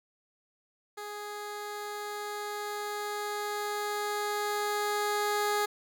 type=tone with level ramp; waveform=15% pulse; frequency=415.3 Hz; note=G#4; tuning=in tune; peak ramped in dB=-32 to -20 dBFS; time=0.97-5.66 s; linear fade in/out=10 ms; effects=none

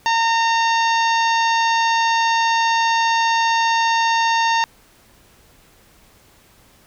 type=harmonic tone; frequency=915 Hz; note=A#5; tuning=32 cents flat; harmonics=1 / 2 / 3 / 4 / 5 / 6 / 7; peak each=-16 / -22 / -26 / -28 / -30 / -32 / -33 dBFS; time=0.06-4.64 s; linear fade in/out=0 ms; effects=pink hiss -52 dBFS RMS until 6.86 s

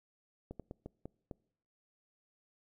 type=slowing click train; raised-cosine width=2 ms; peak=-30 dBFS; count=6; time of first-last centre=0.51-1.312 s; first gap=87 ms; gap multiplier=1.31; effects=noise-tail reverb RT60 0.7 s tail -25 dB re dry

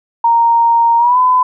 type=tone with pitch glide; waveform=sine; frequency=930 to 1008.3 Hz; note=A#5 to B5; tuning=-4 to +36 cents; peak=-7 dBFS; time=0.24-1.43 s; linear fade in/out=5 ms; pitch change=+140 cents; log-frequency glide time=0.98-1.18 s; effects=none

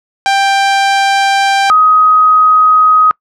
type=tone pair in turn; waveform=sawtooth / sine; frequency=788 / 1257.8 Hz; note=G5 / D#6; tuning=+9 / +18 cents; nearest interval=minor sixth; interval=809 cents; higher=second; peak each=-4 dBFS; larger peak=neither; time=0.26-1.7 / 1.7-3.11 s; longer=first; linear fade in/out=0 ms; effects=noise-tail reverb RT60 0.1 s tail -26 dB re dry + low-pass 6000 Hz 12 dB/octave

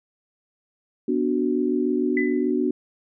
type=chord; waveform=sine; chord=B minor; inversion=none; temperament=equal; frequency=246.9 / 293.7 / 370 Hz; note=B3 / D4 / F#4; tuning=0 / 0 / 0 cents; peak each=-24 dBFS; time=1.08-2.71 s; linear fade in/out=5 ms
type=tone with exponential decay; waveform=sine; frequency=2004 Hz; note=B6; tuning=25 cents sharp; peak=-21 dBFS; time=2.17-2.51 s; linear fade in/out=2 ms; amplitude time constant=72 ms
effects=none

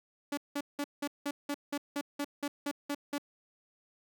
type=tone bursts; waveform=sawtooth; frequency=287.4 Hz; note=D4; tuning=37 cents flat; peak=-28 dBFS; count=13; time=0.32-3.182 s; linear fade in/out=5 ms; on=54 ms; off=180 ms; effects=none

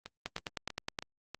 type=two click trains; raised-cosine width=0.2 ms; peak=-24 / -17 dBFS; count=5 / 8; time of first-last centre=0.06-1.346 / 0.26-0.988 s; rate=3.11 / 9.61 Hz; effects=Opus 24 kbps

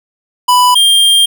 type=tone pair in turn; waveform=square; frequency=992 / 3198 Hz; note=B5 / G7; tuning=+7 / +34 cents; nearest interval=octave + minor sixth; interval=2027 cents; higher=second; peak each=-6 dBFS; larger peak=neither; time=0.48-0.75 / 0.75-1.26 s; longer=second; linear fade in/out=10 ms; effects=none

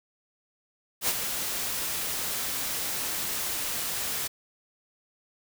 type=noise with ADSR envelope; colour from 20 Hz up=white; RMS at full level=-24 dBFS; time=1.01-4.28 s; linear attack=73 ms; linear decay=41 ms; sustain=-7 dB; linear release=14 ms; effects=none

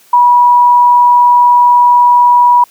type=tone; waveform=sine; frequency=972 Hz; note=B5; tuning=28 cents flat; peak=-3 dBFS; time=0.13-2.64 s; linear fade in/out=5 ms; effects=white hiss -45 dBFS RMS until 2.7 s + high-pass 150 Hz 12 dB/octave

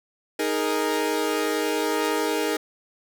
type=chord; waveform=sawtooth; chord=D# suspended fourth; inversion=none; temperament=equal; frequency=311.1 / 415.3 / 466.2 Hz; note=D#4 / G#4 / A#4; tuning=0 / 0 / 0 cents; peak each=-23 / -23 / -23 dBFS; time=0.39-2.57 s; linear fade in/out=5 ms; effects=none

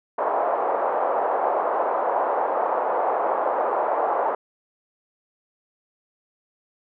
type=band-pass noise; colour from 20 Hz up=pink; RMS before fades=-23 dBFS; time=0.18-4.35 s; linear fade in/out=5 ms; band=530 to 1000 Hz; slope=24 dB/octave; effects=none

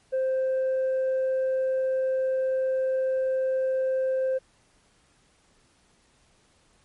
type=tone with tanh clipping; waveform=sine; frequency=523.3 Hz; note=C5; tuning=in tune; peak=-23 dBFS; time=0.12-4.39 s; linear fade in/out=20 ms; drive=1 dB; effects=pink hiss -63 dBFS RMS until 6.84 s + MP3 48 kbps

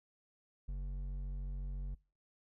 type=tone with hard clipping; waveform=sine; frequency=46.96 Hz; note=F#1; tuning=26 cents sharp; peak=-39 dBFS; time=0.68-1.95 s; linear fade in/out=10 ms; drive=7 dB; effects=noise-tail reverb RT60 0.4 s tail -26 dB re dry

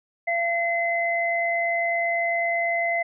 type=tone pair together; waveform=sine; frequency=683 / 2047 Hz; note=F5 / C7; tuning=-39 / -38 cents; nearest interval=octave + perfect fifth; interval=1901 cents; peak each=-24 dBFS; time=0.27-3.03 s; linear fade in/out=10 ms; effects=none

